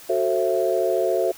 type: chord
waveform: sine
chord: F# half-diminished seventh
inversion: none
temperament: just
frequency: 370 / 444 / 532.8 / 666 Hz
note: F#4 / A4 / C5 / E5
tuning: 0 / +16 / +31 / +18 cents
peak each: -23 / -25 / -24 / -23 dBFS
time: 0.09-1.32 s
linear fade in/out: 10 ms
effects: tanh soft clip ceiling -8 dBFS + white hiss -44 dBFS RMS until 1.37 s